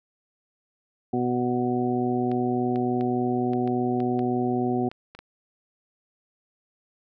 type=harmonic tone; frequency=123.47 Hz; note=B2; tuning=in tune; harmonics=1 / 2 / 3 / 4 / 5 / 6; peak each=-32 / -25 / -27 / -38 / -40 / -30 dBFS; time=1.13-4.89 s; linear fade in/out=5 ms
type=clicks; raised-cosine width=0.3 ms; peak=-26 dBFS; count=10; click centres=2.316 / 2.759 / 3.01 / 3.534 / 3.676 / 4.003 / 4.192 / 4.915 / 5.15 / 5.19 s
effects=none